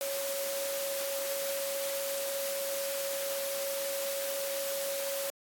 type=tone in noise; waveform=sine; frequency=554.4 Hz; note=C#5; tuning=in tune; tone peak=-33 dBFS; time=0.01-5.3 s; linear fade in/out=0 ms; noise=white; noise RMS=-37 dBFS; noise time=0.01-5.3 s; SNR=+1 dB; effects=high-pass 300 Hz 12 dB/octave + AAC 64 kbps